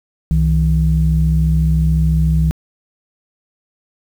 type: tone pair together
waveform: sine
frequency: 65.41 / 159.39 Hz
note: C2 / D#3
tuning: 0 / +42 cents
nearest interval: octave + minor third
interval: 1542 cents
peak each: -13 dBFS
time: 0.31-2.51 s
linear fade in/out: 0 ms
effects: tanh soft clip ceiling -3 dBFS + 7-bit